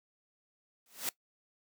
white noise with exponential growth, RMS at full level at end -31 dBFS, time 0.86-1.09 s, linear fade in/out 1 ms, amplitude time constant 49 ms, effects noise-tail reverb RT60 0.1 s tail -19 dB re dry + high-pass 150 Hz 12 dB/octave

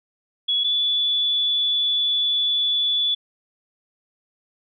sine tone pair in turn, 3375 / 3448 Hz, G#7 / A7, +27 / -36 cents, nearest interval unison, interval 37 cents, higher second, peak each -18 dBFS, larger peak neither, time 0.48-0.64 / 0.64-3.15 s, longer second, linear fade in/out 10 ms, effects none

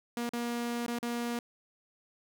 sawtooth tone with dropouts, 237.8 Hz, A#3, 35 cents sharp, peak -28 dBFS, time 0.17-1.39 s, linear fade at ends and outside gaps 2 ms, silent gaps 0.292-0.334 / 0.864-0.88 / 0.988-1.028 s, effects none

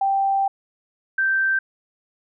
sine tone pair in turn, 784 / 1562.6 Hz, G5 / G6, 0 / -6 cents, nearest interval octave, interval 1194 cents, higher second, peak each -17 dBFS, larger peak neither, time 0.01-0.48 / 1.18-1.59 s, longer first, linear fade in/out 5 ms, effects none

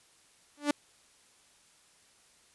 sawtooth tone with exponential growth, 291.7 Hz, D4, 12 cents flat, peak -18 dBFS, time 0.57-0.71 s, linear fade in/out 5 ms, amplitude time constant 29 ms, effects white hiss -63 dBFS RMS until 2.54 s + resampled to 24000 Hz

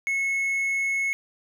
triangle tone, 2188 Hz, C#7, 23 cents flat, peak -21 dBFS, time 0.07-1.13 s, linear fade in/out 0 ms, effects none

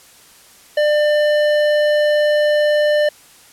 sine tone with hard clipping, 597 Hz, D5, 28 cents sharp, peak -14 dBFS, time 0.77-3.09 s, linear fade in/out 5 ms, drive 12 dB, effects white hiss -46 dBFS RMS until 3.52 s + low-pass 12000 Hz 12 dB/octave

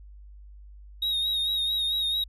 triangle tone with vibrato, 3762 Hz, A#7, 15 cents sharp, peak -23 dBFS, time 1.02-2.24 s, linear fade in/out 5 ms, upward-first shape sine, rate 4.5 Hz, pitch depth 42 cents each way, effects added 50 Hz sine -44 dBFS peak until 2.28 s

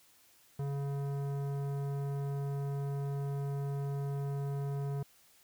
sine tone with tanh clipping, 140.2 Hz, C#3, 20 cents sharp, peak -35 dBFS, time 0.59-5.03 s, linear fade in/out 5 ms, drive 15 dB, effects white hiss -64 dBFS RMS until 5.43 s

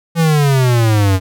square exponential sweep, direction down, 169.3 to 92.2 Hz, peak -10 dBFS, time 0.15-1.2 s, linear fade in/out 50 ms, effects none

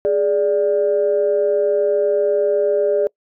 sine tone pair together, 415.3 / 587.3 Hz, G#4 / D5, 0 / 0 cents, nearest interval tritone, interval 600 cents, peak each -16 dBFS, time 0.05-3.07 s, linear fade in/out 0 ms, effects noise-tail reverb RT60 0.1 s tail -26 dB re dry + tanh soft clip ceiling -7 dBFS

